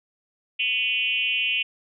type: tone with frequency modulation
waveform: sine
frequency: 2727 Hz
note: F7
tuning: 42 cents flat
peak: -21 dBFS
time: 0.59-1.63 s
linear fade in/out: 10 ms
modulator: 243 Hz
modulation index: 1.4
effects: none